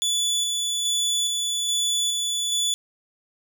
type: tone with tremolo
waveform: 25% pulse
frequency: 3455 Hz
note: A7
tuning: 32 cents flat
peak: -17 dBFS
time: 0.02-2.74 s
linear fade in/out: 0 ms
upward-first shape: square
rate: 1.2 Hz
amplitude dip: 25%
effects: none